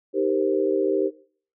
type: chord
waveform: sine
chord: C minor seventh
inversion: first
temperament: equal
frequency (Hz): 311.1 / 392 / 466.2 / 523.3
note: Eb4 / G4 / Bb4 / C5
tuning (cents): 0 / 0 / 0 / 0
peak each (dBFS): -27 / -22 / -27 / -27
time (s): 0.13-1.11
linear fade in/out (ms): 50
effects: noise-tail reverb RT60 0.5 s tail -20 dB re dry